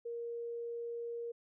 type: tone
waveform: sine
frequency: 469.3 Hz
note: A#4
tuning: 12 cents sharp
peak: -38 dBFS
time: 0.05-1.32 s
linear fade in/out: 10 ms
effects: none